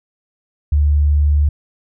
sine tone, 73.42 Hz, D2, in tune, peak -10 dBFS, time 0.72-1.49 s, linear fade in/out 5 ms, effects none

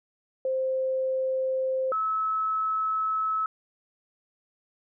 sine tone pair in turn, 523.3 / 1296.7 Hz, C5 / E6, 0 / -29 cents, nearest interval octave + major third, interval 1571 cents, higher second, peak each -24 dBFS, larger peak neither, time 0.45-1.92 / 1.92-3.46 s, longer second, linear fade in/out 2 ms, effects none

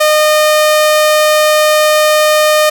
sawtooth tone, 611 Hz, D#5, 32 cents flat, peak -3 dBFS, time 0-2.7 s, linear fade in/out 10 ms, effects none

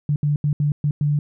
sine tone bursts at uneven times, 146.83 Hz, D3, in tune, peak -16 dBFS, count 6, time 0.09-0.16 / 0.23-0.36 / 0.44-0.53 / 0.6-0.72 / 0.84-0.91 / 1.01-1.19 s, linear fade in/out 2 ms, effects none

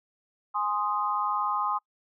sine chord, Ab major, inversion none, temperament equal, 830.6 / 1046.5 / 1244.5 Hz, Ab5 / C6 / Eb6, 0 / 0 / 0 cents, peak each -31 / -29 / -29 dBFS, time 0.54-1.79 s, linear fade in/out 20 ms, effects noise-tail reverb RT60 0.1 s tail -26 dB re dry

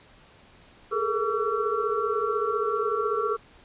sine tone cluster, 414 / 429.8 / 464.2 / 1140 / 1352 Hz, G#4 / A4 / A#4 / C#6 / E6, -5 / -41 / -7 / +48 / +43 cents, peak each -30 dBFS, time 0.91-3.37 s, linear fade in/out 20 ms, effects pink hiss -54 dBFS RMS until 3.64 s + resampled to 8000 Hz

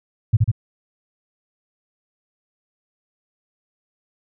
sine tone with echo, 110 Hz, A2, in tune, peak -9 dBFS, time 0.33-0.37 s, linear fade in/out 10 ms, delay 73 ms, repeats 2, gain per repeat -2 dB, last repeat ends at 0.516 s, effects none

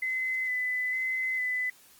sine tone with vibrato, 2023 Hz, B6, 41 cents sharp, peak -27 dBFS, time 0.02-1.7 s, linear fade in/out 5 ms, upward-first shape square, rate 1.1 Hz, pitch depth 16 cents each way, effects white hiss -57 dBFS RMS until 1.99 s + Opus 24 kbps

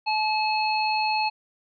harmonic tone, 861 Hz, A5, 38 cents flat, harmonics 1 / 3 / 5, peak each -23 / -28 / -30 dBFS, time 0.06-1.3 s, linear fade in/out 20 ms, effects none

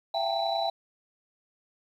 sine tone cluster, 670 / 765 / 796 / 903 / 3954 Hz, E5 / G5 / G5 / A5 / B7, +28 / -42 / +26 / +45 / +1 cents, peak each -29 / -34 / -30 / -37 / -33 dBFS, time 0.14-0.7 s, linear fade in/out 5 ms, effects tanh soft clip ceiling -17 dBFS + 10-bit

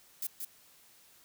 violet noise with echo, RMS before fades -35 dBFS, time 0.22-0.27 s, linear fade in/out 5 ms, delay 180 ms, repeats 1, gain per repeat -4 dB, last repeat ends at 0.45 s, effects white hiss -61 dBFS RMS until 1.24 s

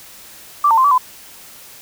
sine tone with pitch steps, 1169 / 902 / 1044 / 1149 / 1014 Hz, D6 / A5 / C6 / D6 / B5, -8 / +43 / -4 / -38 / +45 cents, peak -9 dBFS, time 0.64-0.98 s, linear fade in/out 5 ms, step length 68 ms, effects white hiss -40 dBFS RMS until 1.81 s

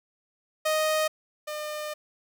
sawtooth tone pair in turn, 622.3 / 604.6 Hz, D#5 / D#5, 0 / -50 cents, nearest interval unison, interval 50 cents, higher first, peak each -19 / -28 dBFS, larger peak first, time 0.65-1.08 / 1.47-1.94 s, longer second, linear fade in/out 10 ms, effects none

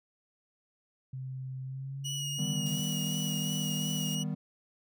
sine tone with pitch glide, 130.81 to 142.65 Hz, C3 to C#3, 0 to +50 cents, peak -36 dBFS, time 1.13-2.8 s, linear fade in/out 5 ms, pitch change +150 cents, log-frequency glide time 1.63-2.26 s
25% pulse tone with vibrato, 2902 Hz, F#7, 34 cents flat, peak -31 dBFS, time 2.04-4.24 s, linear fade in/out 20 ms, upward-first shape sine, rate 2.8 Hz, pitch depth 24 cents each way
triangle chord, Eb augmented, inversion none, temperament equal, 155.56 / 196 / 246.9 Hz, Eb3 / G3 / B3, 0 / 0 / 0 cents, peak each -32 / -34 / -37 dBFS, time 2.38-4.35 s, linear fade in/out 10 ms
blue noise, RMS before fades -45 dBFS, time 2.66-4.15 s, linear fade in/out 0 ms
effects none

